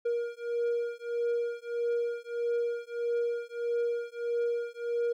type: beating tone pair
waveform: triangle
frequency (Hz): 472.1 / 473.7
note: A#4 / A#4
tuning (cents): +22 / +28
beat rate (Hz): 1.6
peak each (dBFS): -30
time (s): 0.05-5.13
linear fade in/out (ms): 10
effects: none